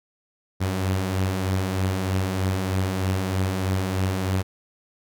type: beating tone pair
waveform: sawtooth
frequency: 91.8 / 95 Hz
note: F#2 / F#2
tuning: -13 / +46 cents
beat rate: 3.2 Hz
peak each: -26 / -19 dBFS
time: 0.6-4.43 s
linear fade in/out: 20 ms
effects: none